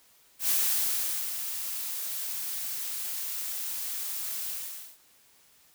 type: noise with ADSR envelope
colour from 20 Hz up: blue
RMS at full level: -25 dBFS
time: 0.39-4.98 s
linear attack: 100 ms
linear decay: 830 ms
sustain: -9 dB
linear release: 490 ms
effects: white hiss -61 dBFS RMS until 5.74 s